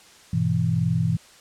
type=chord; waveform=sine; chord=E major; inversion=first; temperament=equal with one note detuned; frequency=101.34 / 123.47 / 164.81 Hz; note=G#2 / B2 / E3; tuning=-42 / 0 / 0 cents; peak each=-26 / -24 / -22 dBFS; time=0.33-1.17 s; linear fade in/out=5 ms; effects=white hiss -50 dBFS RMS until 1.4 s + low-pass 8000 Hz 12 dB/octave